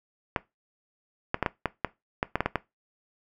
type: clicks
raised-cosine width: 0.5 ms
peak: -9 dBFS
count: 11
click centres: 0.362 / 1.344 / 1.427 / 1.462 / 1.657 / 1.847 / 2.229 / 2.356 / 2.406 / 2.46 / 2.557 s
effects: noise-tail reverb RT60 0.2 s tail -19 dB re dry